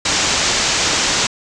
white low-pass noise, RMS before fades -17 dBFS, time 0.05-1.27 s, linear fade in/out 5 ms, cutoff 7300 Hz, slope 48 dB/octave, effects resampled to 22050 Hz

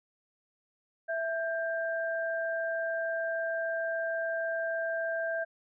sine tone pair together, 659.3 / 1585.9 Hz, E5 / G6, 0 / +20 cents, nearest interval octave + minor third, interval 1520 cents, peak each -31 / -34 dBFS, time 1.08-5.45 s, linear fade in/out 20 ms, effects none

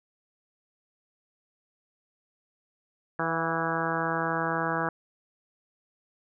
harmonic tone with a mistuned harmonic, 163.9 Hz, E3, 10 cents flat, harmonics 1 / 2 / 3 / 4 / 5 / 6 / 7 / 8 / 9 / 10, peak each -35 / -35 / -35 / -35 / -35 / -35 / -35 / -35 / -35 / -35 dBFS, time 3.19-4.89 s, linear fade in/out 2 ms, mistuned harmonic 4, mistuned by +28 cents, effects none

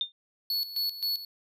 sine tone with exponential decay, 3624 Hz, A#7, 50 cents flat, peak -22 dBFS, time 0.01-0.12 s, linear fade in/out 1 ms, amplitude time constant 23 ms
square tone with tremolo, 4406 Hz, C#8, 11 cents flat, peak -27 dBFS, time 0.5-1.25 s, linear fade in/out 2 ms, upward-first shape square, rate 3.8 Hz, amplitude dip 75%
effects none

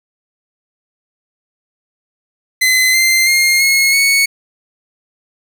sawtooth tone with pitch steps, 2039 / 2082 / 2126 / 2170 / 2216 Hz, C7 / C7 / C7 / C#7 / C#7, -45 / -9 / +27 / -37 / -1 cents, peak -6 dBFS, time 2.61-4.26 s, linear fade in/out 10 ms, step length 330 ms, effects none

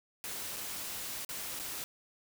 white noise with dropouts, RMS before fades -40 dBFS, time 0.24-1.84 s, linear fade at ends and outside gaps 0 ms, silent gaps 0.563-0.567 / 1.248-1.291 / 1.592-1.597 s, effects none

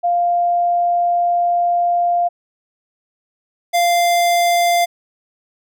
sine / square tone pair in turn, 698.5 / 694.8 Hz, F5 / F5, 0 / -9 cents, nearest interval unison, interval 9 cents, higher first, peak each -13 dBFS, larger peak neither, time 0.03-2.29 / 3.73-4.86 s, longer first, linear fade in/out 20 ms, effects none

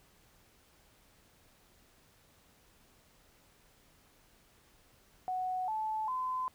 sine tone with pitch steps, 740 / 869.9 / 1022.6 Hz, F#5 / A5 / C6, 0 / -20 / -40 cents, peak -32 dBFS, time 5.28-6.48 s, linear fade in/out 0 ms, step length 400 ms, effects pink hiss -65 dBFS RMS until 6.54 s

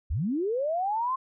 sine linear sweep, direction up, 51.1 to 1072 Hz, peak -25 dBFS, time 0.1-1.16 s, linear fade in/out 10 ms, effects none

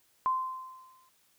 sine tone with exponential decay, 1037 Hz, C6, 16 cents flat, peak -23 dBFS, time 0.26-1.09 s, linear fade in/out 0 ms, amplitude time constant 180 ms, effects white hiss -68 dBFS RMS until 1.38 s

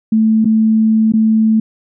sine tone with dropouts, 220 Hz, A3, in tune, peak -8 dBFS, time 0.12-1.6 s, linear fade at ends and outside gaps 5 ms, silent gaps 0.446-0.454 / 1.122-1.136 s, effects none

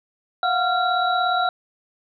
sine tone cluster, 692 / 729 / 1379 / 3908 Hz, F5 / F#5 / F6 / B7, -16 / -26 / -22 / -19 cents, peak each -28 / -21 / -22 / -28 dBFS, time 0.43-1.49 s, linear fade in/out 2 ms, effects none

